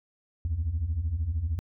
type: beating tone pair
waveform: sine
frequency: 71.8 / 84.8 Hz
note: D2 / E2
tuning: -39 / +50 cents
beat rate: 13 Hz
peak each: -30 / -26 dBFS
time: 0.45-1.59 s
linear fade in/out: 0 ms
effects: tanh soft clip ceiling -22 dBFS